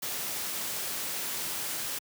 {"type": "noise", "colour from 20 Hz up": "white", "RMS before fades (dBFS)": -34, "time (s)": [0.02, 1.99], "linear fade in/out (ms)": 10, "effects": ["high-pass 100 Hz 12 dB/octave"]}